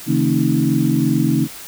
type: tone cluster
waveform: sine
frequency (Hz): 137.9 / 160.6 / 227.3 / 272.8 / 315.7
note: C#3 / E3 / A#3 / C#4 / D#4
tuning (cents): -9 / -45 / -43 / -28 / +25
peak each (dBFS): -20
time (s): 0.06-1.48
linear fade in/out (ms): 50
effects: white hiss -35 dBFS RMS until 1.67 s